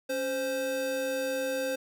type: tone pair together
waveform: square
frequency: 276.2 / 522 Hz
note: C#4 / C5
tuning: -6 / -4 cents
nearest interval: major seventh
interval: 1102 cents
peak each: -38 / -30 dBFS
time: 0.09-1.76 s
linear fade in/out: 10 ms
effects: none